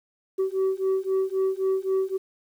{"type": "beating tone pair", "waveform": "sine", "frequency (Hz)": [380, 383.8], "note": ["F#4", "G4"], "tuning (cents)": [46, -37], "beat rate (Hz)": 3.8, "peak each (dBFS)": [-23, -23], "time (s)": [0.38, 2.18], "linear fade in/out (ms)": 20, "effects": ["tanh soft clip ceiling -19 dBFS", "9-bit"]}